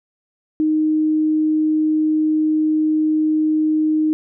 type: tone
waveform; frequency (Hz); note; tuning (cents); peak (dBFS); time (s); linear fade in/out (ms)
sine; 310; D#4; -6; -14; 0.6-4.13; 0
effects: none